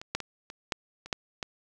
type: clicks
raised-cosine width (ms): 0.2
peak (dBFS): -24 / -11 / -19 / -25 / -11 / -26 / -11 / -16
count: 8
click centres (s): 0.015 / 0.15 / 0.203 / 0.501 / 0.722 / 1.06 / 1.128 / 1.428
effects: none